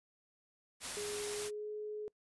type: noise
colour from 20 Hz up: white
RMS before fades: -41 dBFS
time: 0.8-1.51 s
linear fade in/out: 50 ms
type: tone with pitch glide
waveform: sine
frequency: 415.3 to 423.3 Hz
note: G#4 to G#4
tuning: 0 to +33 cents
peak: -39 dBFS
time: 0.97-2.08 s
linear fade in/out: 0 ms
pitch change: +33 cents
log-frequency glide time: 1.31-1.7 s
effects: noise-tail reverb RT60 0.1 s tail -25 dB re dry + resampled to 24000 Hz